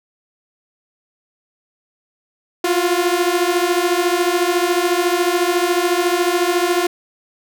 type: beating tone pair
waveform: sawtooth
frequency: 345.2 / 359.2 Hz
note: F4 / F4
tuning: -20 / +49 cents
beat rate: 14 Hz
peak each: -14 dBFS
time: 2.64-6.87 s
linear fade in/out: 5 ms
effects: none